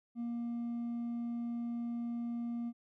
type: tone with hard clipping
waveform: sine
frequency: 235.9 Hz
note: A#3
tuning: 21 cents sharp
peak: -36 dBFS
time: 0.15-2.73 s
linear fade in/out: 50 ms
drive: 2 dB
effects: none